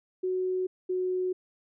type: tone pair in turn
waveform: sine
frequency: 370 / 367.7 Hz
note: F#4 / F#4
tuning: 0 / -11 cents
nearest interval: unison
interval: 11 cents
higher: first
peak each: -26 dBFS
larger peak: neither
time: 0.23-0.67 / 0.89-1.33 s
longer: neither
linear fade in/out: 10 ms
effects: none